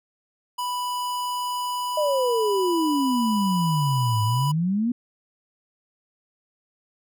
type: tone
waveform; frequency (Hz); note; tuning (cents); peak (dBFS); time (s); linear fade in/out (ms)
square; 987.8; B5; 0; -26; 0.58-4.52; 10
type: exponential two-way sweep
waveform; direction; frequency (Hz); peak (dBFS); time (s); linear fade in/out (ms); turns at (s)
sine; down then up; 622.3 to 105.9 to 248.7; -20; 1.97-4.92; 5; 4.23
effects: none